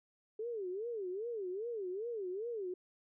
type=tone with vibrato; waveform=sine; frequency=415.3 Hz; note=G#4; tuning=in tune; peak=-37 dBFS; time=0.39-2.74 s; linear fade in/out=5 ms; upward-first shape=sine; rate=2.5 Hz; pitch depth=250 cents each way; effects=none